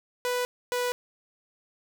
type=tone pair in turn; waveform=sawtooth; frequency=494.1 / 491.9 Hz; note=B4 / B4; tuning=+1 / -7 cents; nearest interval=unison; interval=8 cents; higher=first; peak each=-22 / -22 dBFS; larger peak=neither; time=0.25-0.45 / 0.72-0.92 s; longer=neither; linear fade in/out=0 ms; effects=none